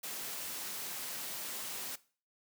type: high-pass noise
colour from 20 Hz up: white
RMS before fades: -41 dBFS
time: 0.03-1.96 s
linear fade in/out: 10 ms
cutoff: 150 Hz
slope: 12 dB/octave
effects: noise-tail reverb RT60 0.4 s tail -19 dB re dry